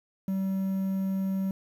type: tone with quantisation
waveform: triangle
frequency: 192 Hz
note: G3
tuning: 36 cents flat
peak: -24 dBFS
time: 0.28-1.51 s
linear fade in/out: 2 ms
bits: 9
effects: none